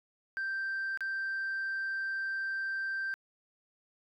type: tone with dropouts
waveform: sine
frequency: 1568 Hz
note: G6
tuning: in tune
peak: -30 dBFS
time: 0.37-3.14 s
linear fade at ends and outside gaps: 0 ms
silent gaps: 0.974-1.007 s
effects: tanh soft clip ceiling -30 dBFS